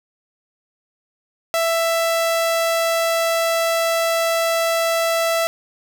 sawtooth tone, 663 Hz, E5, 10 cents sharp, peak -13 dBFS, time 1.54-5.47 s, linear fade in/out 0 ms, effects none

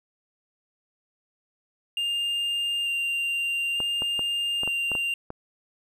triangle tone with vibrato, 2794 Hz, F7, in tune, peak -23 dBFS, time 1.97-5.14 s, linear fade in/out 2 ms, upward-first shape square, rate 0.56 Hz, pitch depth 8 cents each way
clicks, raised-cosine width 1 ms, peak -20 dBFS, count 8, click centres 3.803 / 4.021 / 4.193 / 4.634 / 4.676 / 4.917 / 4.952 / 5.304 s
effects none

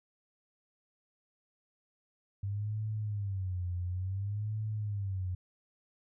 sine tone with vibrato, 98 Hz, G2, in tune, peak -32 dBFS, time 2.43-5.35 s, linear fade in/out 5 ms, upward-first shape sine, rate 0.57 Hz, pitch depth 170 cents each way, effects none

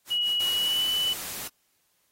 white noise with tremolo, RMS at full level -41 dBFS, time 0.05-0.7 s, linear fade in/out 50 ms, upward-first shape triangle, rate 5 Hz, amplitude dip 95%
sine tone with pitch glide, 2915 to 2983 Hz, F#7 to F#7, -26 to +13 cents, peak -23 dBFS, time 0.1-1.14 s, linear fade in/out 20 ms, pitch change +39 cents, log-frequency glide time 0.54-0.83 s
white noise, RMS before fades -36 dBFS, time 0.4-1.48 s, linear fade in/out 5 ms
effects white hiss -70 dBFS RMS until 2.11 s + AAC 48 kbps

